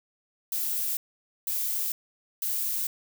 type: noise bursts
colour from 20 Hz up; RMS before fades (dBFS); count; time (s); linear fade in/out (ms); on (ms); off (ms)
violet; -29; 3; 0.52-2.87; 2; 450; 500
effects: none